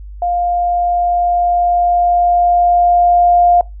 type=tone with level ramp; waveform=sine; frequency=703 Hz; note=F5; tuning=11 cents sharp; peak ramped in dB=-13 to -6 dBFS; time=0.22-3.61 s; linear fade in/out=2 ms; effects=noise-tail reverb RT60 0.2 s tail -22 dB re dry + added 50 Hz sine -28 dBFS peak until 3.8 s